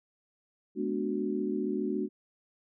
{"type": "chord", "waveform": "sine", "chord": "G# half-diminished seventh", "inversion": "none", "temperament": "equal with one note detuned", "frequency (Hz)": [212.3, 246.9, 293.7, 370], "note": ["G#3", "B3", "D4", "F#4"], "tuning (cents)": [38, 0, 0, 0], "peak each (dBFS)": [-34, -36, -34, -33], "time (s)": [0.75, 2.09], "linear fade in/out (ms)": 50, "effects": []}